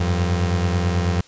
30% pulse beating tone pair, 87.31 / 96.51 Hz, F2 / G2, 0 / -27 cents, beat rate 9.2 Hz, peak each -16 / -23 dBFS, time 0-1.21 s, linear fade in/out 5 ms, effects white hiss -49 dBFS RMS until 1.27 s + resampled to 16000 Hz

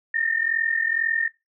sine tone pair together, 1802 / 1844.1 Hz, A6 / A#6, +41 / -19 cents, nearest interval unison, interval 40 cents, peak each -24 dBFS, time 0.14-1.28 s, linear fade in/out 5 ms, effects noise-tail reverb RT60 0.2 s tail -19 dB re dry

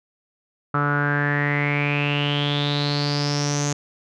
sawtooth tone with low-pass filter sweep, 144.9 Hz, D3, 23 cents flat, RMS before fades -22 dBFS, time 0.74-3.73 s, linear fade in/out 5 ms, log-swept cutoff 1300 to 6600 Hz, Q 9.2, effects none

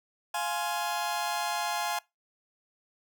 sawtooth chord, F minor, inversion none, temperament just, 698.5 / 838.1 / 1047.7 Hz, F5 / Ab5 / C6, 0 / +16 / +2 cents, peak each -30 / -28 / -32 dBFS, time 0.34-1.99 s, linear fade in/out 5 ms, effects noise-tail reverb RT60 0.2 s tail -22 dB re dry

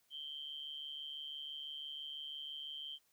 sine tone with amplitude modulation, 3136 Hz, G7, in tune, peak -40 dBFS, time 0.1-2.99 s, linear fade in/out 50 ms, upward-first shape sine, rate 146 Hz, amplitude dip 70%, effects white hiss -75 dBFS RMS until 3.12 s

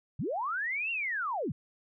sine linear two-way sweep, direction up then down, 94.6 to 2794 to 94.6 Hz, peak -30 dBFS, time 0.19-1.52 s, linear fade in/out 5 ms, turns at 0.91 s, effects none

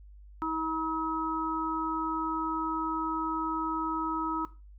harmonic tone, 320 Hz, D#4, 49 cents sharp, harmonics 1 / 3 / 4, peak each -33 / -33 / -33 dBFS, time 0.42-4.45 s, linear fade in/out 0 ms, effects noise-tail reverb RT60 0.3 s tail -17 dB re dry + added 50 Hz sine -48 dBFS peak until 4.78 s

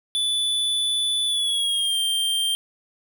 square tone with pitch glide, 3477 to 3170 Hz, A7 to G7, -21 to +19 cents, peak -21 dBFS, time 0.15-2.55 s, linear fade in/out 0 ms, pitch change -160 cents, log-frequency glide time 1.26-1.97 s, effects none

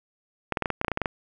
clicks, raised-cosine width 0.5 ms, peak -10 dBFS, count 12, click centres 0.523 / 0.572 / 0.623 / 0.658 / 0.703 / 0.814 / 0.847 / 0.882 / 0.917 / 0.974 / 1.017 / 1.058 s, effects none

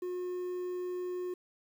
triangle tone with quantisation, 360.6 Hz, F#4, 45 cents flat, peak -32 dBFS, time 0.02-1.34 s, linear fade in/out 5 ms, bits 10, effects none

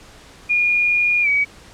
sine tone with pitch glide, 2431 to 2268 Hz, D#7 to C#7, -41 to +39 cents, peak -14 dBFS, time 0.49-1.45 s, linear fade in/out 20 ms, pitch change -120 cents, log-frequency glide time 1.22-1.28 s, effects pink hiss -44 dBFS RMS until 1.73 s + low-pass 8000 Hz 12 dB/octave

